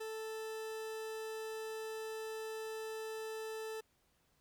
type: tone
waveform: 40% pulse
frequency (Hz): 440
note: A4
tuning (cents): 0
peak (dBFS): -40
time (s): 0-3.81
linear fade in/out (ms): 10
effects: pink hiss -75 dBFS RMS until 4.4 s